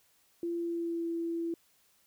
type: tone with pitch glide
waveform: sine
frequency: 341.1 to 334.9 Hz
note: F4 to E4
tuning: -41 to +27 cents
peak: -31 dBFS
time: 0.43-1.54 s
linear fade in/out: 2 ms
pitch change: -32 cents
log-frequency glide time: 0.55-1.07 s
effects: white hiss -68 dBFS RMS until 2.06 s